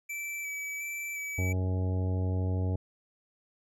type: tone with vibrato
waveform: square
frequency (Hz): 2308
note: D7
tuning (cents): -31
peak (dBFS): -35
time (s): 0.09-1.53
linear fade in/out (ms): 10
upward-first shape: square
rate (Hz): 1.4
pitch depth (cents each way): 14
type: harmonic tone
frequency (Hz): 92.5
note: F#2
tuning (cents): 0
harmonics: 1 / 2 / 3 / 4 / 5 / 6 / 7 / 9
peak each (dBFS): -27 / -39 / -39 / -45 / -42 / -48 / -46 / -49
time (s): 1.38-2.76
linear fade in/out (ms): 5
effects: none